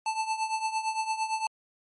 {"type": "tone with tremolo", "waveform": "square", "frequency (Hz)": 880, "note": "A5", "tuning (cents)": 0, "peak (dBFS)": -25, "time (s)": [0.06, 1.47], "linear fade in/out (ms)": 2, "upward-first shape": "triangle", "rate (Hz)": 8.8, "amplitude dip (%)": 80, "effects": ["MP3 48 kbps"]}